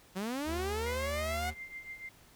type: linear sweep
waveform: sawtooth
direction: up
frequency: 178.9 to 740 Hz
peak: -30 dBFS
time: 0.15-1.51 s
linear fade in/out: 20 ms
type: tone with vibrato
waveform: square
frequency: 76.2 Hz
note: D#2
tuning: 36 cents flat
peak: -38 dBFS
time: 0.45-1.55 s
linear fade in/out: 50 ms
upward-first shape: triangle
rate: 9.6 Hz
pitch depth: 23 cents each way
type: tone with tremolo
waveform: sine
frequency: 2093 Hz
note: C7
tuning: in tune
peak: -39 dBFS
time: 0.86-2.09 s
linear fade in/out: 2 ms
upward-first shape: triangle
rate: 6.9 Hz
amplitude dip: 80%
effects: pink hiss -60 dBFS RMS until 2.35 s